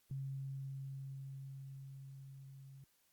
sine tone with level ramp, 135.7 Hz, C#3, 36 cents flat, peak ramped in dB -39 to -53 dBFS, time 0.11-2.84 s, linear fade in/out 2 ms, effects white hiss -75 dBFS RMS until 3.12 s + Opus 48 kbps

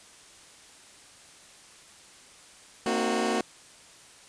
20% pulse chord, C half-diminished seventh, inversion third, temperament equal with one note detuned, 228.9 / 261.6 / 311.1 / 370 Hz, Bb3 / C4 / Eb4 / Gb4, -31 / 0 / 0 / 0 cents, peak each -24 / -28 / -30 / -24 dBFS, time 2.86-3.41 s, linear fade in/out 2 ms, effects white hiss -52 dBFS RMS until 4.28 s + resampled to 22050 Hz

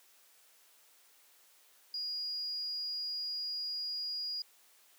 sine tone, 4870 Hz, D#8, 38 cents flat, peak -35 dBFS, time 1.94-4.42 s, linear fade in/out 2 ms, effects white hiss -64 dBFS RMS until 4.98 s + high-pass 400 Hz 12 dB/octave

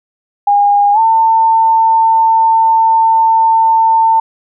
sine tone with pitch glide, 814 to 898 Hz, G#5 to A5, -35 to +35 cents, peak -6 dBFS, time 0.47-4.2 s, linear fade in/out 5 ms, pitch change +170 cents, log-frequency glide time 0.93-0.99 s, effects none

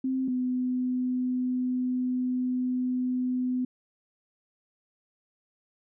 sine tone pair in turn, 261.6 / 252.2 Hz, C4 / B3, 0 / +36 cents, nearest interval minor second, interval 64 cents, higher first, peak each -25 dBFS, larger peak neither, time 0.04-0.28 / 0.28-3.65 s, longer second, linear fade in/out 5 ms, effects none

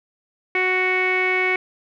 sawtooth tone with low-pass filter, 370 Hz, F#4, in tune, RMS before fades -20 dBFS, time 0.55-1.56 s, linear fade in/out 2 ms, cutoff 2200 Hz, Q 10, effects none

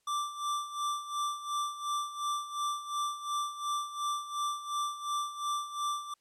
square tone with tremolo, 1174.7 Hz, D6, in tune, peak -30 dBFS, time 0.07-6.14 s, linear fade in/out 5 ms, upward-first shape sine, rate 2.8 Hz, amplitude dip 75%, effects white hiss -75 dBFS RMS until 6.2 s + low-pass 10000 Hz 12 dB/octave

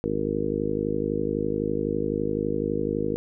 harmonic tone with a mistuned harmonic, 51.91 Hz, G#1, in tune, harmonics 1 / 2 / 3 / 4 / 5 / 6 / 7 / 8 / 9, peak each -40 / -37 / -34 / -33 / -32 / -31 / -33 / -32 / -29 dBFS, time 0.04-3.16 s, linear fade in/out 0 ms, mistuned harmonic 1, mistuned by -44 cents, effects none

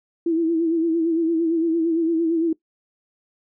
sine tone with vibrato, 329.6 Hz, E4, in tune, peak -17 dBFS, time 0.26-2.53 s, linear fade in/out 5 ms, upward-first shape sine, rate 8.8 Hz, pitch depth 54 cents each way, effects noise-tail reverb RT60 0.1 s tail -20 dB re dry

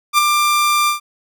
sawtooth tone with ADSR envelope, 1188 Hz, D6, 20 cents sharp, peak -4 dBFS, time 0.13-1 s, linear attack 52 ms, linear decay 11 ms, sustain -5 dB, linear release 120 ms, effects none

